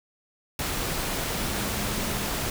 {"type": "tone in noise", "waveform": "sine", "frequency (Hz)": 207.7, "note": "G#3", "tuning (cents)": 0, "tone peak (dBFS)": -36, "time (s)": [1.36, 2.28], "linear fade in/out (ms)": 2, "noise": "pink", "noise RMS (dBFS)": -29, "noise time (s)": [0.59, 2.5], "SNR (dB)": -10, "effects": []}